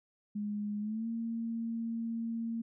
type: tone with pitch glide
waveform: sine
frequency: 207.7 to 229.1 Hz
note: G#3 to A#3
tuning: 0 to -30 cents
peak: -33 dBFS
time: 0.35-2.62 s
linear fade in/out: 10 ms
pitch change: +170 cents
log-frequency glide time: 0.8-1.07 s
effects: none